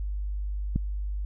click, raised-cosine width 5 ms, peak -13 dBFS, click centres 0.76 s, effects added 50 Hz sine -28 dBFS peak until 1.25 s

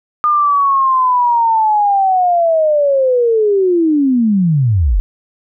sine linear sweep, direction down, 1218 to 38.49 Hz, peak -9 dBFS, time 0.24-5 s, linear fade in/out 0 ms, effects none

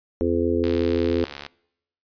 harmonic tone, 85.5 Hz, F2, 36 cents flat, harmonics 1 / 3 / 4 / 5 / 6, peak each -28 / -25 / -24 / -24 / -29 dBFS, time 0.21-1.24 s, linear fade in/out 0 ms
click train, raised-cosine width 0.2 ms, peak -16 dBFS, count 60, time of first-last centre 0.64-1.464 s, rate 71.6 Hz
effects noise-tail reverb RT60 0.8 s tail -25 dB re dry + resampled to 11025 Hz

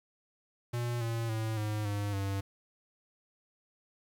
square tone with pitch steps, 119.9 / 115.22 / 110.71 / 106.39 / 102.23 / 98.24 Hz, A#2 / A#2 / A2 / G#2 / G#2 / G2, +49 / -20 / +11 / +42 / -27 / +4 cents, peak -32 dBFS, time 0.73-2.41 s, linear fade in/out 10 ms, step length 280 ms, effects 10-bit

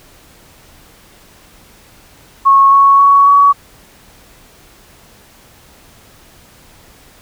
sine tone with pitch steps, 1097 / 1107.8 / 1118.8 / 1129.8 Hz, C#6 / C#6 / C#6 / C#6, -18 / -1 / +16 / +33 cents, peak -4 dBFS, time 2.45-3.53 s, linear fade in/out 20 ms, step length 270 ms, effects pink hiss -44 dBFS RMS until 7.21 s

